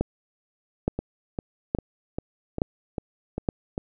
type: two click trains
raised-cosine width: 2 ms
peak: -15 / -9 dBFS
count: 8 / 5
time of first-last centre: 0.99-3.779 / 0.01-3.488 s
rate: 2.51 / 1.15 Hz
effects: none